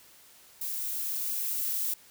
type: noise with level ramp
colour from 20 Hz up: violet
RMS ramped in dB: -34 to -30 dBFS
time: 0.61-1.94 s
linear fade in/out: 5 ms
effects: white hiss -56 dBFS RMS until 2.1 s